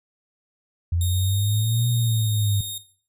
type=exponential two-way sweep; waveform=sine; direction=up then down; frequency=83.9 to 120 to 99.4 Hz; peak=-19 dBFS; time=0.92-2.61 s; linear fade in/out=5 ms; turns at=1.88 s
type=tone; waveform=5% pulse; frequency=3701 Hz; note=A#7; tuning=13 cents flat; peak=-20 dBFS; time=1.01-2.78 s; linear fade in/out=2 ms
effects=noise-tail reverb RT60 0.5 s tail -17 dB re dry + resampled to 32000 Hz